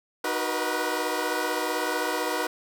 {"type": "chord", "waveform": "15% pulse", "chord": "B major seventh", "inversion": "first", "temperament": "equal with one note detuned", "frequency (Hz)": [311.1, 370, 478.2, 493.9], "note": ["D#4", "F#4", "A#4", "B4"], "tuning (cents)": [0, 0, 44, 0], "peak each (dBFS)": -25, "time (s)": [0.24, 2.47], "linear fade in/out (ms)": 5, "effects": []}